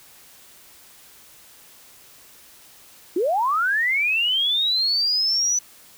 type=linear sweep; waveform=sine; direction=up; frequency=320 to 6000 Hz; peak=-18 dBFS; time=3.16-5.59 s; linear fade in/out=5 ms; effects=white hiss -49 dBFS RMS until 5.97 s